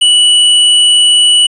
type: tone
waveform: square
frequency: 2951 Hz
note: F#7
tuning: 5 cents flat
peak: -5 dBFS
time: 0.01-1.47 s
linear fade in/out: 10 ms
effects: resampled to 24000 Hz